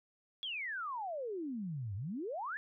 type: exponential two-way sweep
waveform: sine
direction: down then up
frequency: 3410 to 92.5 to 1803 Hz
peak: -37 dBFS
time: 0.43-2.57 s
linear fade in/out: 0 ms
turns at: 1.95 s
effects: none